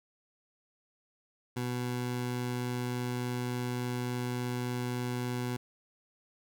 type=tone; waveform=20% pulse; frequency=123.47 Hz; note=B2; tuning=in tune; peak=-27 dBFS; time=1.56-5.57 s; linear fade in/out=10 ms; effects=none